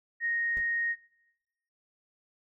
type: tone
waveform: sine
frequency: 1864.7 Hz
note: A#6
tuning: in tune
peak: -27 dBFS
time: 0.2-0.96 s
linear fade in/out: 50 ms
type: noise with exponential decay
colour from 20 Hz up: brown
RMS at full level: -35 dBFS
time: 0.57-0.66 s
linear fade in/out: 0 ms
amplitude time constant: 19 ms
effects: noise-tail reverb RT60 1.0 s tail -20 dB re dry